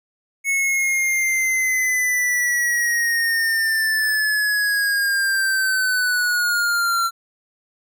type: linear sweep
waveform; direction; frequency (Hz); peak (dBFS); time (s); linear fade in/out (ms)
square; down; 2203 to 1357; -18; 0.44-7.11; 50
effects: none